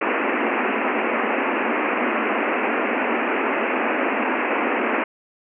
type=band-pass noise; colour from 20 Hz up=pink; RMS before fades=-22 dBFS; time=0.01-5.04 s; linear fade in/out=5 ms; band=220 to 2700 Hz; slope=96 dB/octave; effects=none